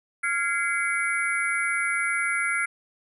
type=tone cluster; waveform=sine; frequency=1392 / 1656 / 2063 / 2261 / 10190 Hz; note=F6 / G#6 / C7 / C#7 / D#9; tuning=-6 / -5 / -25 / +34 / +40 cents; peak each=-27 / -32 / -27 / -31 / -36 dBFS; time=0.23-2.66 s; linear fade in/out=10 ms; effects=none